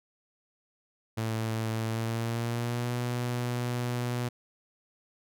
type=tone with pitch glide; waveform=sawtooth; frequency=111.8 to 121.92 Hz; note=A2 to B2; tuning=+28 to -22 cents; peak=-25 dBFS; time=1.17-4.29 s; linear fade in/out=10 ms; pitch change=+150 cents; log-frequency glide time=1.81-2.96 s; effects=none